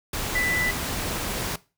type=tone in noise; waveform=sine; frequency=1986 Hz; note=B6; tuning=9 cents sharp; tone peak=-22 dBFS; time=0.35-0.71 s; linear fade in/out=5 ms; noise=pink; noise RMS=-29 dBFS; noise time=0.13-1.56 s; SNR=+4 dB; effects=noise-tail reverb RT60 0.3 s tail -19 dB re dry